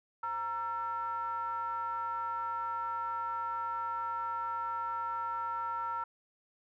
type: ring-modulated tone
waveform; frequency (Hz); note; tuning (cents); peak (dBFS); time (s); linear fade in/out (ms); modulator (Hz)
triangle; 207.8; G#3; +1; -28; 0.23-6.04; 5; 1140
effects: none